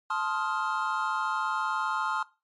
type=chord; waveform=triangle; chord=F dominant seventh; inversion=first; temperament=just; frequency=873.1 / 1047.7 / 1257.2 / 1396.9 Hz; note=A5 / C6 / Eb6 / F6; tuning=-14 / +2 / +18 / 0 cents; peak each=-31 / -30 / -31 / -31 dBFS; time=0.1-2.23 s; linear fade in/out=5 ms; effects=noise-tail reverb RT60 0.3 s tail -20 dB re dry + MP3 48 kbps